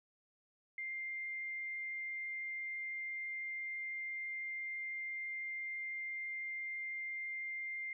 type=tone; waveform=sine; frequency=2102 Hz; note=C7; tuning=7 cents sharp; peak=-39 dBFS; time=0.78-7.93 s; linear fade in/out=2 ms; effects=none